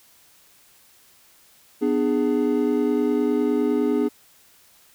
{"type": "chord", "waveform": "triangle", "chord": "G# diminished", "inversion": "first", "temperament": "just", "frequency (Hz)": [249.2, 299, 415.3], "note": ["B3", "D4", "G#4"], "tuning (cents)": [16, 31, 0], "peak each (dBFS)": -21, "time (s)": [1.81, 4.09], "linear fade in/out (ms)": 20, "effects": ["white hiss -55 dBFS RMS until 4.94 s"]}